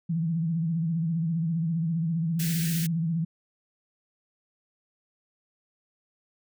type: tone with vibrato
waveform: sine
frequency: 164.81 Hz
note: E3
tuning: in tune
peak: -24 dBFS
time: 0.09-3.25 s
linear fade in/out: 10 ms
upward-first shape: sine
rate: 15 Hz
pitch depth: 80 cents each way
type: band-stop noise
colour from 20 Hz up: white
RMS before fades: -34 dBFS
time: 2.39-2.87 s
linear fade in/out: 10 ms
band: 440 to 1500 Hz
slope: 96 dB/octave
effects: none